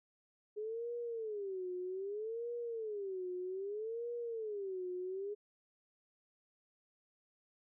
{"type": "tone with vibrato", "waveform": "sine", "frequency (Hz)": 415.3, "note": "G#4", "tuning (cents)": 0, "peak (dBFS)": -38, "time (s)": [0.56, 5.35], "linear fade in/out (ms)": 20, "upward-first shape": "sine", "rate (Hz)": 0.63, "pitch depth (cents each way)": 240, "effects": []}